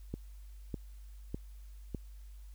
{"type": "click train", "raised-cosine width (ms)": 3, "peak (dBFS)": -24, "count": 4, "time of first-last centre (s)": [0.14, 1.947], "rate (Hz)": 1.66, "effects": ["added 50 Hz sine -47 dBFS peak until 2.54 s", "white hiss -68 dBFS RMS until 2.54 s"]}